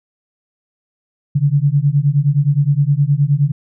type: beating tone pair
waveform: sine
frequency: 138.59 / 148.19 Hz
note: C#3 / D3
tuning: 0 / +16 cents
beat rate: 9.6 Hz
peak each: -14 dBFS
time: 1.35-3.52 s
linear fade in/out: 10 ms
effects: none